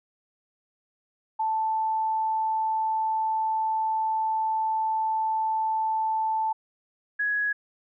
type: tone pair in turn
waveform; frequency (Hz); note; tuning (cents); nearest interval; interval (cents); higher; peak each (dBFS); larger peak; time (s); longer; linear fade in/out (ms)
sine; 880 / 1672.3; A5 / G#6; 0 / +12; major seventh; 1112; second; -23; neither; 1.39-6.53 / 7.19-7.53; first; 10
effects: none